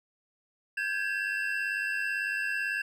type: tone cluster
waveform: triangle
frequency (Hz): 1584 / 1682 / 2697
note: G6 / G#6 / E7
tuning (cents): +18 / +22 / +39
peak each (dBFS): -31 / -31 / -33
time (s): 0.77-2.82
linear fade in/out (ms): 5
effects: none